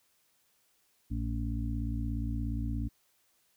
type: harmonic tone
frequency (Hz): 57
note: A#1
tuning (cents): -38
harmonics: 1 / 2 / 4 / 5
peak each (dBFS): -33 / -36 / -39 / -40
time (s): 1.1-2.89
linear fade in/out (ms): 20
effects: white hiss -71 dBFS RMS until 3.56 s